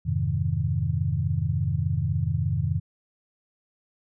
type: chord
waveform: sine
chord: F minor seventh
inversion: none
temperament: equal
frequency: 87.31 / 103.83 / 130.81 / 155.56 Hz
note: F2 / Ab2 / C3 / Eb3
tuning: 0 / 0 / 0 / 0 cents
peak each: -28 dBFS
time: 0.05-2.8 s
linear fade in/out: 20 ms
effects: none